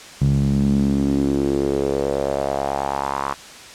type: tone with band-pass filter sweep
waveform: sawtooth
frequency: 69.2 Hz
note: C#2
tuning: 2 cents flat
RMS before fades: -20 dBFS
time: 0.21-3.34 s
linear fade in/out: 5 ms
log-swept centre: 150 to 1100 Hz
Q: 3.8
effects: white hiss -39 dBFS RMS until 3.74 s + low-pass 7000 Hz 12 dB/octave